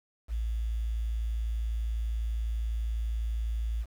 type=tone with quantisation; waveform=sine; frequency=56 Hz; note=A1; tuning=31 cents sharp; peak=-28 dBFS; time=0.28-3.86 s; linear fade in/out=50 ms; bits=9; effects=none